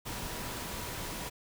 sine tone in noise, 969 Hz, B5, 33 cents flat, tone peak -49 dBFS, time 0.05-1.3 s, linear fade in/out 20 ms, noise pink, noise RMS -39 dBFS, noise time 0.05-1.3 s, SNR -13 dB, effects none

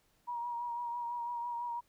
sine tone with vibrato, 953 Hz, A#5, 38 cents sharp, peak -35 dBFS, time 0.27-1.81 s, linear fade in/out 20 ms, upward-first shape triangle, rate 6 Hz, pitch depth 35 cents each way, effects pink hiss -72 dBFS RMS until 1.88 s

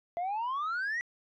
sine exponential sweep, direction up, 673 to 1975.5 Hz, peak -28 dBFS, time 0.17-1.01 s, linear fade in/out 0 ms, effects tanh soft clip ceiling -29 dBFS

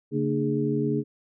sine tone cluster, 140.7 / 227.8 / 299.5 / 414.2 Hz, C#3 / A#3 / D4 / G#4, +26 / -40 / +34 / -5 cents, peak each -28 dBFS, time 0.11-1.04 s, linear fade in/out 50 ms, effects none

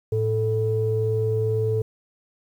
sine tone pair together, 109.8 / 438.8 Hz, A2 / A4, -3 / -5 cents, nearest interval 2 octaves, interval 2398 cents, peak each -22 dBFS, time 0.12-1.82 s, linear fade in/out 5 ms, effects tanh soft clip ceiling -12 dBFS + 9-bit

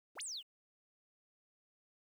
sine exponential two-way sweep, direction up then down, 203.8 to 9956 to 2676 Hz, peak -40 dBFS, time 0.15-0.43 s, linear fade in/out 50 ms, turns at 0.22 s, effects tanh soft clip ceiling -36 dBFS + 11-bit

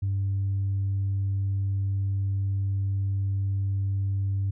sine tone, 98 Hz, G2, in tune, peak -22 dBFS, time 0.02-4.51 s, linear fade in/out 10 ms, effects tanh soft clip ceiling -21 dBFS

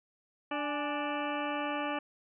harmonic tone with a mistuned harmonic, 293.7 Hz, D4, in tune, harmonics 1 / 2 / 3 / 4 / 5 / 6 / 8 / 9 / 10, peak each -37 / -38 / -38 / -39 / -45 / -43 / -44 / -45 / -46 dBFS, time 0.51-1.99 s, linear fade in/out 5 ms, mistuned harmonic 3, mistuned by -70 cents, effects none

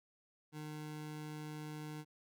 25% pulse tone, 152.3 Hz, D#3, 37 cents flat, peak -40 dBFS, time 0.52-2.05 s, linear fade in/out 50 ms, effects none

